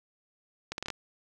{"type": "accelerating click train", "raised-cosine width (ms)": 0.2, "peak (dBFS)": -17, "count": 6, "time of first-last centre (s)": [0.72, 0.903], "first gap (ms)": 61, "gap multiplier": 0.74, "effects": []}